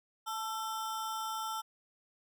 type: ring-modulated tone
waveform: square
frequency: 1108.7 Hz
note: C#6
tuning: in tune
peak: -33 dBFS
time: 0.26-1.62 s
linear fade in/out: 20 ms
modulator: 230 Hz
effects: none